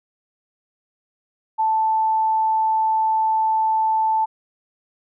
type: tone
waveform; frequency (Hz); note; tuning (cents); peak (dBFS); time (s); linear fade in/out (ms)
sine; 880; A5; 0; -16; 1.58-4.26; 20
effects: none